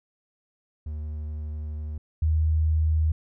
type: tone pair in turn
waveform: triangle / sine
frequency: 76 / 78.68 Hz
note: D#2 / D#2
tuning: -40 / +20 cents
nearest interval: minor second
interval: 60 cents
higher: second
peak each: -28 / -19 dBFS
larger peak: second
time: 0.86-1.98 / 2.22-3.12 s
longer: first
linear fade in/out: 5 ms
effects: none